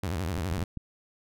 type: tone with vibrato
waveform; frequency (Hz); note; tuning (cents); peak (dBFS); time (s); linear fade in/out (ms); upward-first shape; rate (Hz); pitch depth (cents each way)
sawtooth; 87.3; F2; 0; -25; 0.03-0.64; 5; sine; 12; 240
type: clicks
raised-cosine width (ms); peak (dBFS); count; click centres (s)
5; -23; 5; 0.379 / 0.523 / 0.583 / 0.626 / 0.773
effects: none